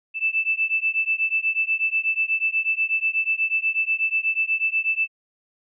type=beating tone pair; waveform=sine; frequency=2637 / 2645.2 Hz; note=E7 / E7; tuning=0 / +5 cents; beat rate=8.2 Hz; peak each=-23 dBFS; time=0.14-5.08 s; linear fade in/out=50 ms; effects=none